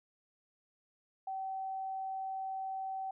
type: tone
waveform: sine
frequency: 767 Hz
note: G5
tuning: 38 cents flat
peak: -36 dBFS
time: 1.27-3.11 s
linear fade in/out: 5 ms
effects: none